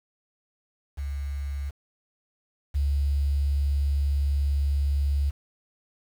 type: tone pair in turn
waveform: sine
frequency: 70.2 / 70.73 Hz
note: C#2 / C#2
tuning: +22 / +35 cents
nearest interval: unison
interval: 13 cents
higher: second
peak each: -28 / -21 dBFS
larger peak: second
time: 0.97-1.71 / 2.74-5.31 s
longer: second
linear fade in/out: 20 ms
effects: 8-bit